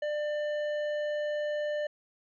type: tone with hard clipping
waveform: sine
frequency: 596 Hz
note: D5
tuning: 25 cents sharp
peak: -31 dBFS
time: 0.02-1.87 s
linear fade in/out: 5 ms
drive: 9 dB
effects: resampled to 16000 Hz